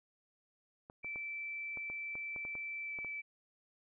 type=clicks; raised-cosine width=1 ms; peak=-36 dBFS; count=11; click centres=0.899 / 1.046 / 1.159 / 1.773 / 1.9 / 2.154 / 2.362 / 2.451 / 2.553 / 2.988 / 3.047 s
type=tone with pitch glide; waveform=sine; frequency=2327 to 2312 Hz; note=D7 to D7; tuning=-17 to -28 cents; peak=-39 dBFS; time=1.03-3.22 s; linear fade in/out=20 ms; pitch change=-11 cents; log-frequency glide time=2.85-2.93 s
effects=none